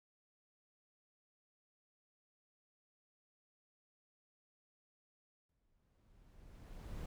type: noise with exponential growth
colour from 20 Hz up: brown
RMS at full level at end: -43 dBFS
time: 5.49-7.06 s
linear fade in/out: 5 ms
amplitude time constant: 340 ms
effects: none

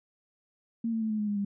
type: tone with pitch steps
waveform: sine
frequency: 229.3 / 224.3 / 219.5 / 214.7 / 210 / 205.5 / 201 Hz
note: A#3 / A3 / A3 / A3 / G#3 / G#3 / G3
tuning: -28 / +34 / -4 / -42 / +19 / -18 / +44 cents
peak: -27 dBFS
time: 0.84-1.449 s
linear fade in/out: 5 ms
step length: 87 ms
effects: none

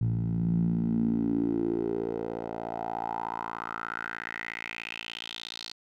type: tone with band-pass filter sweep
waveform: 10% pulse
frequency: 56.8 Hz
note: A#1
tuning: 44 cents flat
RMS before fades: -31 dBFS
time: 0.01-5.73 s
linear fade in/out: 5 ms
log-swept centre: 120 to 4400 Hz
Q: 5.1
effects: none

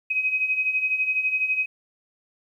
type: beating tone pair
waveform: sine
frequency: 2518 / 2530 Hz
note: D#7 / D#7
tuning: +20 / +28 cents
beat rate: 12 Hz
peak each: -28 / -22 dBFS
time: 0.1-1.66 s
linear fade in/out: 10 ms
effects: 10-bit

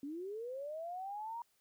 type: linear sweep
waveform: sine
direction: up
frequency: 270.2 to 955 Hz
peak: -40 dBFS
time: 0.03-1.42 s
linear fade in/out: 2 ms
effects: white hiss -75 dBFS RMS until 1.6 s

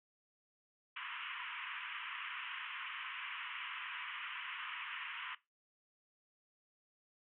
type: band-pass noise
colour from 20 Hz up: white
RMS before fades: -45 dBFS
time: 0.96-5.35 s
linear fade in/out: 5 ms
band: 960 to 3100 Hz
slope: 96 dB/octave
effects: noise-tail reverb RT60 0.2 s tail -17 dB re dry

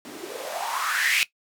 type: noise with band-pass filter sweep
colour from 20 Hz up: blue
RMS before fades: -27 dBFS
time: 0.05-1.23 s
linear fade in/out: 0 ms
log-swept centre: 250 to 2600 Hz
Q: 6.1
effects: noise-tail reverb RT60 0.1 s tail -17 dB re dry

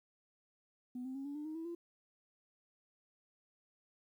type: tone with pitch steps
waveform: sine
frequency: 249.1 / 260.6 / 272.6 / 285.2 / 298.3 / 312 / 326.4 / 341.5 Hz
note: B3 / C4 / C#4 / C#4 / D4 / D#4 / E4 / F4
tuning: +15 / -7 / -29 / +49 / +27 / +5 / -17 / -39 cents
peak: -39 dBFS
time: 0.95-1.75 s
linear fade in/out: 5 ms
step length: 100 ms
effects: tanh soft clip ceiling -37 dBFS + 12-bit

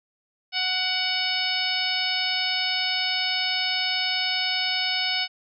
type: harmonic tone with a mistuned harmonic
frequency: 740 Hz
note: F#5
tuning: in tune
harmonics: 1 / 2 / 3 / 4 / 5 / 6 / 7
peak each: -34 / -34 / -29 / -28 / -31 / -31 / -30 dBFS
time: 0.52-5.28 s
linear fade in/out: 50 ms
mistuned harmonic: 3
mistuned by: +27 cents
effects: none

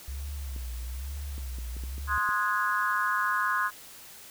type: tone with vibrato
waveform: sine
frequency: 65.41 Hz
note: C2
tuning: in tune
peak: -33 dBFS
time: 0.08-2.18 s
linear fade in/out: 0 ms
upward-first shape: sine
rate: 1.1 Hz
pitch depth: 150 cents each way
type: clicks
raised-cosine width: 3 ms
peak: -32 dBFS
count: 7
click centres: 0.563 / 1.381 / 1.586 / 1.767 / 1.837 / 1.981 / 2.29 s
type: chord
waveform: sine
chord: Ab dominant seventh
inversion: first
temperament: equal with one note detuned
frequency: 1046.5 / 1244.5 / 1458.8 / 1661.2 Hz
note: C6 / Eb6 / Gb6 / Ab6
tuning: 0 / 0 / -25 / 0 cents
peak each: -29 / -31 / -30 / -31 dBFS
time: 2.07-3.71 s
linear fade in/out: 50 ms
effects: white hiss -48 dBFS RMS until 4.3 s

